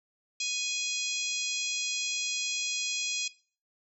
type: harmonic tone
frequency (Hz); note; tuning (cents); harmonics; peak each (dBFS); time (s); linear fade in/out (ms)
830.6; G#5; 0; 3 / 4 / 5 / 6 / 7 / 8 / 9; -35 / -36 / -37 / -38 / -38 / -39 / -40; 0.4-3.28; 5
effects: noise-tail reverb RT60 0.4 s tail -18 dB re dry